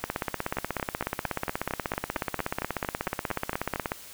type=two click trains; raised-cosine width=0.5 ms; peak=-14 / -12 dBFS; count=15 / 65; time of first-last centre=0.57-3.759 / 0.04-3.919 s; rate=4.39 / 16.5 Hz; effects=white hiss -46 dBFS RMS until 4.13 s